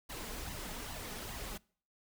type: noise with flanger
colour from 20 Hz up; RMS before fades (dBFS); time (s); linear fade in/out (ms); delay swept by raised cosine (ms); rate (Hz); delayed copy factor
pink; -43; 0.09-1.58; 10; 1 to 4.8; 2.4; +0.6
effects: noise-tail reverb RT60 0.5 s tail -25 dB re dry